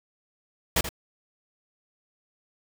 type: noise with echo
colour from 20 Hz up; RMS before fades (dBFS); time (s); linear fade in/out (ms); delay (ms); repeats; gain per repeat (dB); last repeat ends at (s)
pink; -22; 0.76-0.81; 5; 81; 1; -11; 0.891
effects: none